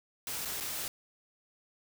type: noise with dropouts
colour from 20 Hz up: white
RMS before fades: -37 dBFS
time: 0.27-0.88 s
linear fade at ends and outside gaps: 1 ms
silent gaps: 0.451-0.455 / 0.602-0.607 s
effects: none